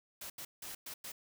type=noise bursts at uneven times; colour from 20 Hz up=white; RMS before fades=-45 dBFS; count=5; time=0.21-0.3 / 0.38-0.45 / 0.62-0.75 / 0.86-0.94 / 1.04-1.12 s; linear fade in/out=5 ms; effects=none